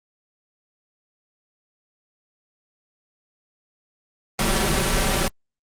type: noise with comb filter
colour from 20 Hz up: pink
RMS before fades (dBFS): -20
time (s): 4.39-5.28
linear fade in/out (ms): 2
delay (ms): 5.2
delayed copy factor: +0.7
effects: low-pass 11000 Hz 12 dB/octave + Opus 32 kbps